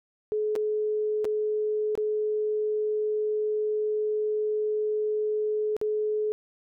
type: tone with dropouts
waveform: sine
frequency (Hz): 426.3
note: G#4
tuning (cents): +45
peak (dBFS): -24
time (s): 0.32-6.32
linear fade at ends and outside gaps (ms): 0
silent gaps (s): 0.554-0.561 / 1.245-1.252 / 1.953-1.976 / 5.766-5.814
effects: none